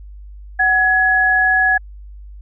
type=tone pair together; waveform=sine; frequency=749.7 / 1683 Hz; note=F#5 / G#6; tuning=+23 / +23 cents; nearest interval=octave + major second; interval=1400 cents; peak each=-18 / -12 dBFS; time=0.59-1.78 s; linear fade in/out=10 ms; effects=added 50 Hz sine -33 dBFS peak until 2.41 s